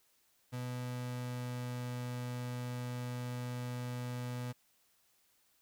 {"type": "tone with pitch glide", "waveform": "35% pulse", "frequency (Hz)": [124.4, 123.47], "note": ["B2", "B2"], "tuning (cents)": [13, 0], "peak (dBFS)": -36, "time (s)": [0.52, 4.53], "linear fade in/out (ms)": 20, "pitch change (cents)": -13, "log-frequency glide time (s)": [0.69, 1.85], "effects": ["white hiss -72 dBFS RMS until 5.61 s"]}